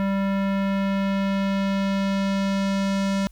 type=tone with low-pass filter sweep; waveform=square; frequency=195.9 Hz; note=G3; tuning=1 cent flat; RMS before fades=-23 dBFS; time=0-3.27 s; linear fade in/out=0 ms; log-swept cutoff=2000 to 6800 Hz; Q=0.91; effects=added 50 Hz sine -45 dBFS peak until 3.31 s + white hiss -61 dBFS RMS until 3.31 s